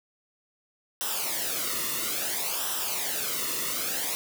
white noise with flanger, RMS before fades -30 dBFS, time 1.01-4.15 s, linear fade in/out 0 ms, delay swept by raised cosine 0.44 to 1.29 ms, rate 0.59 Hz, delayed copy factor -0.7, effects none

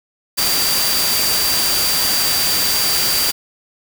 sine tone in noise, 4699 Hz, D8, in tune, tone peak -19 dBFS, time 0.37-3.32 s, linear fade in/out 20 ms, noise white, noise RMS -18 dBFS, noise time 0.37-3.32 s, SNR -4 dB, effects none

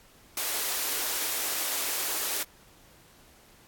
white high-pass noise, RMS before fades -30 dBFS, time 0.37-2.43 s, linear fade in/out 2 ms, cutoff 280 Hz, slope 48 dB/octave, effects pink hiss -57 dBFS RMS until 3.67 s + AAC 64 kbps

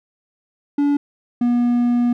triangle tone pair in turn, 287 / 241.3 Hz, D4 / B3, -40 / -40 cents, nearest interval minor third, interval 300 cents, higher first, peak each -12 dBFS, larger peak neither, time 0.78-0.97 / 1.41-2.13 s, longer second, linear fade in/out 5 ms, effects none

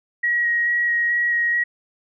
sine tone with vibrato, 1899 Hz, A#6, 32 cents sharp, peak -17 dBFS, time 0.23-1.64 s, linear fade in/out 10 ms, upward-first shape square, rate 2.3 Hz, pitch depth 9 cents each way, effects none

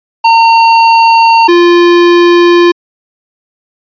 square tone pair in turn, 913 / 347.4 Hz, A#5 / F4, -36 / -9 cents, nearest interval octave + perfect fourth, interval 1673 cents, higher first, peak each -3 dBFS, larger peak neither, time 0.24-1.48 / 1.48-2.72 s, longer neither, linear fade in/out 10 ms, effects resampled to 11025 Hz

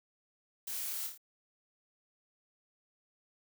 blue noise with echo, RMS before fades -40 dBFS, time 0.67-1.07 s, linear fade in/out 5 ms, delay 27 ms, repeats 4, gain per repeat -4 dB, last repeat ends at 1.178 s, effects none

